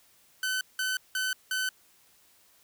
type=tone bursts; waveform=sawtooth; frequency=1518 Hz; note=F#6; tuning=44 cents sharp; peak=-24 dBFS; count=4; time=0.43-1.69 s; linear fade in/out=2 ms; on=180 ms; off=180 ms; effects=white hiss -62 dBFS RMS until 2.63 s